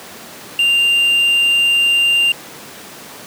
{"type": "tone", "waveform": "triangle", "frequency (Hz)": 2790, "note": "F7", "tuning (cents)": -2, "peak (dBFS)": -9, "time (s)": [0.59, 2.32], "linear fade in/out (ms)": 2, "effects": ["pink hiss -34 dBFS RMS until 3.26 s", "high-pass 200 Hz 12 dB/octave"]}